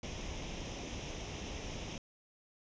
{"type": "noise with comb filter", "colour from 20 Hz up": "pink", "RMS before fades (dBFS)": -42, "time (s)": [0.03, 1.98], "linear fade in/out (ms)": 2, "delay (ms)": 0.34, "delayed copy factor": 0.6, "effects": ["resampled to 16000 Hz"]}